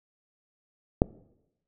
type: click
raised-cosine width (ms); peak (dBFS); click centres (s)
2; -5; 1.019
effects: noise-tail reverb RT60 0.9 s tail -22 dB re dry